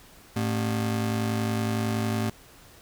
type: ring-modulated tone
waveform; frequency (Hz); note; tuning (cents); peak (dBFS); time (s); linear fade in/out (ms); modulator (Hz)
35% pulse; 164.81; E3; 0; -20; 0.36-2.3; 5; 57
effects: pink hiss -52 dBFS RMS until 2.81 s